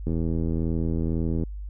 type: click train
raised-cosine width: 3 ms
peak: -15 dBFS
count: 113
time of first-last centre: 0.07-1.436 s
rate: 82 Hz
effects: added 50 Hz sine -32 dBFS peak until 1.69 s